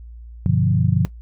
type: chord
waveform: sine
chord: G dominant seventh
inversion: none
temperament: equal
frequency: 98 / 123.47 / 146.83 / 174.61 Hz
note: G2 / B2 / D3 / F3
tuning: 0 / 0 / 0 / 0 cents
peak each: -20 dBFS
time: 0.46-1.05 s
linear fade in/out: 0 ms
effects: noise-tail reverb RT60 0.1 s tail -17 dB re dry + added 58 Hz sine -35 dBFS peak until 1.21 s